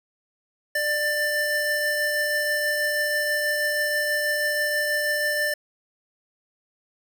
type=tone pair together; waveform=square; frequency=595 / 1778.8 Hz; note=D5 / A6; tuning=+22 / +18 cents; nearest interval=octave + perfect fifth; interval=1896 cents; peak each=-28 / -24 dBFS; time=0.75-5.54 s; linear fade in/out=5 ms; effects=none